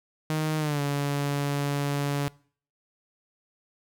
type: tone with pitch glide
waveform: sawtooth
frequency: 155.56 to 142.65 Hz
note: D#3 to C#3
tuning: 0 to +50 cents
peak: -21 dBFS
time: 0.3-2.28 s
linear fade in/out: 0 ms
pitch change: -150 cents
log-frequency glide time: 0.58-0.81 s
effects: noise-tail reverb RT60 0.5 s tail -23 dB re dry